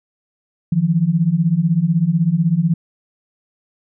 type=beating tone pair; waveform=sine; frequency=156.7 / 172.7 Hz; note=D#3 / F3; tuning=+13 / -19 cents; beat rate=16 Hz; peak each=-17 / -15 dBFS; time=0.72-2.74 s; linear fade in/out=5 ms; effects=none